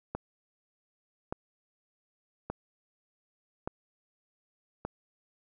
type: click train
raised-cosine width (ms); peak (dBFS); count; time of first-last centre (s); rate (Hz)
1; -19; 5; 0.15-4.85; 0.851
effects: none